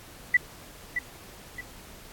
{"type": "tone with echo", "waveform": "sine", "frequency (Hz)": 1970, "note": "B6", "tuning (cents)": -5, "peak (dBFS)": -15, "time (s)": [0.34, 0.37], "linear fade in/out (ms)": 5, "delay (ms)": 620, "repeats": 2, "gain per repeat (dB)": -9, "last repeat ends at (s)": 1.61, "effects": ["pink hiss -48 dBFS RMS until 2.12 s", "AAC 64 kbps"]}